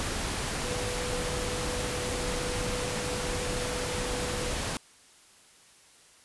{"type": "tone in noise", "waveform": "sine", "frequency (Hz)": 494.7, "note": "B4", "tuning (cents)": 3, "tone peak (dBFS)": -35, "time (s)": [0.65, 4.52], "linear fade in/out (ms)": 0, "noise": "pink", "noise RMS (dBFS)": -32, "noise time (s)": [0, 4.77], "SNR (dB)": -6, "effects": ["white hiss -57 dBFS RMS until 6.24 s", "resampled to 24000 Hz"]}